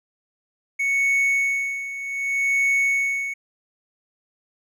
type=tone with tremolo; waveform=triangle; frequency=2217 Hz; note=C#7; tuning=in tune; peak=-15 dBFS; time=0.79-3.34 s; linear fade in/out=10 ms; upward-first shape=sine; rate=0.65 Hz; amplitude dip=75%; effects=none